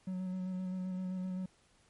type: tone with vibrato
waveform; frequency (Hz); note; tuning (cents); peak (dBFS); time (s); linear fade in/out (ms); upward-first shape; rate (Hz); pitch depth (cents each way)
triangle; 185; F#3; 0; -33; 0.07-1.46; 5; square; 7.7; 16
effects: pink hiss -68 dBFS RMS until 1.89 s + MP3 48 kbps